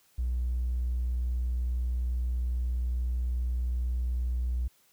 triangle tone, 61.2 Hz, B1, 15 cents flat, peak -23 dBFS, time 0.18-4.68 s, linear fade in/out 10 ms, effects tanh soft clip ceiling -24 dBFS + white hiss -65 dBFS RMS until 4.92 s

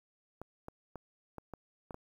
clicks, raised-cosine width 1 ms, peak -29 dBFS, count 7, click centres 0.416 / 0.684 / 0.957 / 1.383 / 1.537 / 1.908 / 1.944 s, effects 10-bit

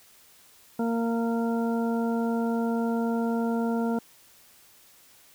harmonic tone, 230.9 Hz, A#3, 16 cents flat, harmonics 1 / 2 / 3 / 4 / 6, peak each -25 / -31 / -35 / -37 / -41 dBFS, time 0.79-3.99 s, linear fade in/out 5 ms, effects white hiss -56 dBFS RMS until 5.34 s

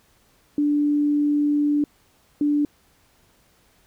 sine tone bursts at uneven times, 293 Hz, D4, 4 cents flat, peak -17 dBFS, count 2, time 0.58-1.84 / 2.41-2.65 s, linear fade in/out 2 ms, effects pink hiss -60 dBFS RMS until 3.86 s

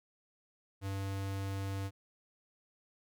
square tone, 97.7 Hz, G2, 5 cents flat, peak -36 dBFS, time 0.81-1.91 s, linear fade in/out 50 ms, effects none

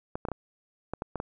clicks, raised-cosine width 1 ms, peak -18 dBFS, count 8, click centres 0.155 / 0.252 / 0.286 / 0.317 / 0.936 / 1.021 / 1.157 / 1.201 s, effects none

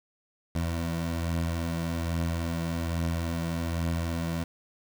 20% pulse beating tone pair, 82.41 / 83.61 Hz, E2 / E2, 0 / +25 cents, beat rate 1.2 Hz, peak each -32 / -24 dBFS, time 0.55-4.44 s, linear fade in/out 5 ms, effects 8-bit

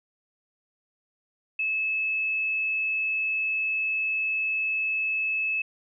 sine tone, 2600 Hz, E7, 24 cents flat, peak -24 dBFS, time 1.59-5.62 s, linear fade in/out 5 ms, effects none

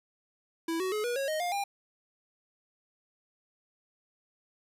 square tone with pitch steps, 329.6 / 374.3 / 425 / 482.6 / 548 / 622.2 / 706.5 / 802.2 Hz, E4 / F#4 / G#4 / B4 / C#5 / D#5 / F5 / G5, 0 / +20 / +40 / -40 / -20 / 0 / +20 / +40 cents, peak -30 dBFS, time 0.68-1.64 s, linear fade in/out 5 ms, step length 120 ms, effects resampled to 32000 Hz + 10-bit

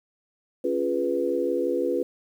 sine chord, C# dominant seventh, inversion none, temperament equal, 277.2 / 349.2 / 415.3 / 493.9 Hz, C#4 / E#4 / G#4 / B4, 0 / 0 / 0 / 0 cents, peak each -30 / -27 / -30 / -26 dBFS, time 0.64-2.03 s, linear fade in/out 5 ms, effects 9-bit

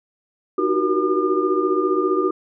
sine tone cluster, 310.2 / 364.3 / 379.2 / 474.5 / 1207 Hz, D#4 / F#4 / F#4 / A#4 / D6, -5 / -27 / +43 / +31 / +47 cents, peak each -24 / -22 / -21 / -27 / -24 dBFS, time 0.58-2.31 s, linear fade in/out 5 ms, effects none

